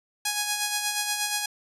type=tone with tremolo; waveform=5% pulse; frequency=831 Hz; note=G#5; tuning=1 cent sharp; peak=-12 dBFS; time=0.25-1.46 s; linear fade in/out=5 ms; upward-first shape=sine; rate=8.4 Hz; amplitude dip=45%; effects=resampled to 32000 Hz